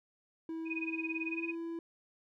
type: tone with pitch glide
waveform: triangle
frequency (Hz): 325.2 to 333.2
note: E4 to E4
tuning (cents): -23 to +19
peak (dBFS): -35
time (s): 0.49-1.79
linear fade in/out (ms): 2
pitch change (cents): +42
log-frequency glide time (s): 1.24-1.45
type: tone with tremolo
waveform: sine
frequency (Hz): 2489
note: D#7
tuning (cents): 0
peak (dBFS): -33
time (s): 0.65-1.55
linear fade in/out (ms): 50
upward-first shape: sine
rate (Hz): 18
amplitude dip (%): 100
effects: none